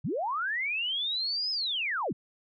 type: linear two-way sweep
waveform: sine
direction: up then down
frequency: 100 to 5170 to 100 Hz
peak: -28 dBFS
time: 0.04-2.13 s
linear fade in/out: 10 ms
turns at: 1.51 s
effects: none